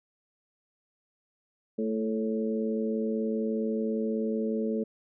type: harmonic tone with a mistuned harmonic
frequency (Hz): 110.9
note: A2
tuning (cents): +14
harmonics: 2 / 3 / 4 / 5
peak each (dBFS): -29 / -37 / -31 / -38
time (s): 1.78-4.84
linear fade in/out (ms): 10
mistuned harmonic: 4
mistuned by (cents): -23
effects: none